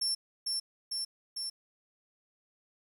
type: tone with echo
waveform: 35% pulse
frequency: 5410 Hz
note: E8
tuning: 44 cents sharp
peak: -26 dBFS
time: 0.01-0.15 s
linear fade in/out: 10 ms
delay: 450 ms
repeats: 3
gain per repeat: -2 dB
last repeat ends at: 1.5 s
effects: 10-bit